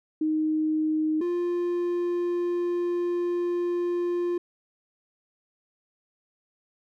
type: tone pair in turn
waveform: sine / triangle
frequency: 311.1 / 350.2 Hz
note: D#4 / F4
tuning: 0 / +5 cents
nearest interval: major second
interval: 205 cents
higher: second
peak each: -22 / -22 dBFS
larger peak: neither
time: 0.21-1.21 / 1.21-4.38 s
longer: second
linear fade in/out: 5 ms
effects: none